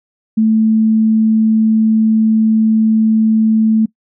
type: tone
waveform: sine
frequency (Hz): 220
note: A3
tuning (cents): 0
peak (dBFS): -8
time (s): 0.37-3.86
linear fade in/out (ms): 10
effects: noise-tail reverb RT60 0.1 s tail -22 dB re dry